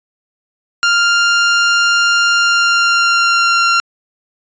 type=tone with pitch glide; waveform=sawtooth; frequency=1396.9 to 1378.5 Hz; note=F6 to F6; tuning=0 to -23 cents; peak=-6 dBFS; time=0.83-3.8 s; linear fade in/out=0 ms; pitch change=-23 cents; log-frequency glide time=2.33-3.68 s; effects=resampled to 16000 Hz